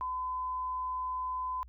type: tone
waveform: sine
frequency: 1015 Hz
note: B5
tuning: 47 cents sharp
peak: -32 dBFS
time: 0.01-1.63 s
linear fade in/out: 0 ms
effects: added 60 Hz sine -50 dBFS peak until 1.68 s